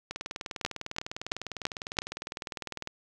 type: two click trains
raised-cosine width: 0.2 ms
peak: -9 / -18 dBFS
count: 5 / 56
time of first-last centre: 0.65-1.988 / 0.11-2.874 s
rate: 2.99 / 19.9 Hz
effects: none